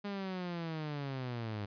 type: linear sweep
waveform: sawtooth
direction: down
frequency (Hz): 204.7 to 100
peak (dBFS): -33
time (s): 0.04-1.66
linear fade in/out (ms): 10
effects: resampled to 11025 Hz